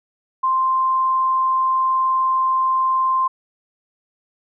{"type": "tone", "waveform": "sine", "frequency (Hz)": 1046.5, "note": "C6", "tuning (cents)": 0, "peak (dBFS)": -15, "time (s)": [0.43, 3.28], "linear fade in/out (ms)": 10, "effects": []}